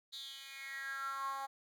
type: tone with high-pass filter sweep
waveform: 10% pulse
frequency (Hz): 272.3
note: C#4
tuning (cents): -31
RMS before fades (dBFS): -43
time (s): 0.12-1.47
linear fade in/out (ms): 20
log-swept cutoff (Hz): 3900 to 860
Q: 7.8
effects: none